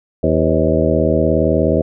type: harmonic tone with a mistuned harmonic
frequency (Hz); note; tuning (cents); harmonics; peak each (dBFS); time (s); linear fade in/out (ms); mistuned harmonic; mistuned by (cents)
79.2; D#2; +31; 1 / 2 / 3 / 4 / 5 / 6 / 7 / 8; -20 / -20 / -20 / -20 / -20 / -20 / -20 / -20; 0.23-1.82; 5; 6; +79
effects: none